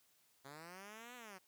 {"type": "linear two-way sweep", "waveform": "5% pulse", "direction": "up then down", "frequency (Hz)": [132.6, 251.6, 179], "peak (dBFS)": -40, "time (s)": [0.44, 1.39], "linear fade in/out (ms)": 20, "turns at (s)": 1.15, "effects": ["white hiss -73 dBFS RMS until 1.47 s", "high-pass 60 Hz 12 dB/octave"]}